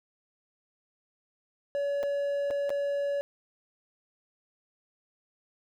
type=tone with dropouts; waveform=triangle; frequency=567 Hz; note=C#5; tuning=39 cents sharp; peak=-25 dBFS; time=1.75-3.21 s; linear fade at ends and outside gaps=0 ms; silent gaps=2.03-2.035 / 2.504-2.509 / 2.694-2.703 s; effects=none